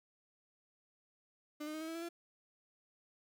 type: tone with pitch steps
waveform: 35% pulse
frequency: 300 / 306.5 / 313.1 / 319.9 / 326.8 / 333.8 / 341 Hz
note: D4 / D#4 / D#4 / D#4 / E4 / E4 / F4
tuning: +37 / -26 / +11 / +48 / -15 / +22 / -41 cents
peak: -39 dBFS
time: 1.6-2.09 s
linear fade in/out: 10 ms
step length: 70 ms
effects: none